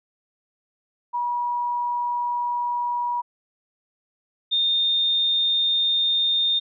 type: tone pair in turn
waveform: sine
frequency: 965 / 3643 Hz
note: B5 / A#7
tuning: -40 / -41 cents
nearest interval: octave + major seventh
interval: 2299 cents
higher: second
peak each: -22 / -18 dBFS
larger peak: second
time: 1.13-3.22 / 4.51-6.6 s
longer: neither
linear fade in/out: 20 ms
effects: none